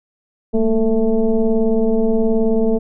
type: tone with frequency modulation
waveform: sine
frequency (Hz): 227.4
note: A#3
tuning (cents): -43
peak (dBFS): -12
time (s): 0.53-2.79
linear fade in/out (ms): 20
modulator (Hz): 218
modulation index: 1.4
effects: none